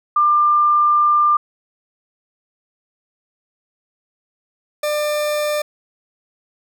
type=tone pair in turn; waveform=sine / 40% pulse; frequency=1194 / 597 Hz; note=D6 / D5; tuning=+28 / +28 cents; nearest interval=octave; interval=1200 cents; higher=first; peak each=-11 / -17 dBFS; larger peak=first; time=0.16-1.37 / 4.83-5.62 s; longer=first; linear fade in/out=5 ms; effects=none